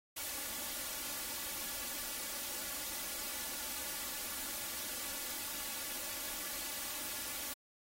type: noise with comb filter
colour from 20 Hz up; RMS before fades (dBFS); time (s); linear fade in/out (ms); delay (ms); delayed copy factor
white; -41; 0.16-7.54; 10; 3.5; +0.75
effects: AAC 48 kbps